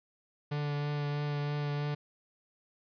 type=tone with vibrato; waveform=45% pulse; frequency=146.1 Hz; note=D3; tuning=9 cents flat; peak=-31 dBFS; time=0.51-1.95 s; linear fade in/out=10 ms; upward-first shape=triangle; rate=3.1 Hz; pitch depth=15 cents each way; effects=resampled to 11025 Hz + 11-bit